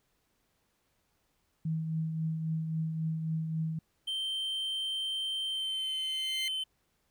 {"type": "tone with tremolo", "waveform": "sine", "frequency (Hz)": 160, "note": "D#3", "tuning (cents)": 49, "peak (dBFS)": -28, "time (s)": [1.65, 3.79], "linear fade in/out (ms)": 5, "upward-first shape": "triangle", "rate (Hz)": 3.7, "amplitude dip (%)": 45}
{"type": "tone with pitch glide", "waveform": "triangle", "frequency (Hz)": [3125, 3071], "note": ["G7", "G7"], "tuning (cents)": [-6, -36], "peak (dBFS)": -30, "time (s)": [4.07, 6.64], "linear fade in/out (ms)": 10, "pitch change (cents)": -30, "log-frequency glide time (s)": [5.49, 5.95]}
{"type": "tone with exponential growth", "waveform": "sawtooth", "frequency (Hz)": 2093, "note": "C7", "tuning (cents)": 0, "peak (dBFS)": -30, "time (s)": [5.46, 6.48], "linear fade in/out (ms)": 1, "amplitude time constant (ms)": 220}
{"effects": ["pink hiss -75 dBFS RMS until 7.1 s"]}